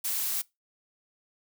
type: noise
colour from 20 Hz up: blue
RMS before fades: -30 dBFS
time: 0.04-0.42 s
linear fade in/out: 10 ms
effects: noise-tail reverb RT60 0.2 s tail -22 dB re dry